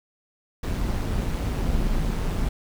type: noise with amplitude modulation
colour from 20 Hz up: brown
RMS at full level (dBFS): -22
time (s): 0.63-2.49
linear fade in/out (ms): 5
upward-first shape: sine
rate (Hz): 185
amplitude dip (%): 55
effects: none